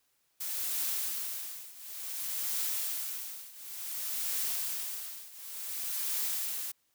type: noise with tremolo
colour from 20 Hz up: blue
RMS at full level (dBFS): -32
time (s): 0.4-6.72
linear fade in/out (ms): 10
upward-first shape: triangle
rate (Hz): 0.56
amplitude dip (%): 90
effects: white hiss -74 dBFS RMS until 6.94 s